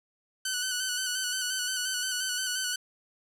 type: tone with vibrato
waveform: 10% pulse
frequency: 1500 Hz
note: F#6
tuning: 23 cents sharp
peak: -20 dBFS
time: 0.45-2.76 s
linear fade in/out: 5 ms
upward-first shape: square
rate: 5.7 Hz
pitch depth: 31 cents each way
effects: none